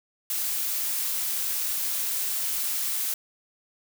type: noise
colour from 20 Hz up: blue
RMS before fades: -28 dBFS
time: 0.3-3.14 s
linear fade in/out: 2 ms
effects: none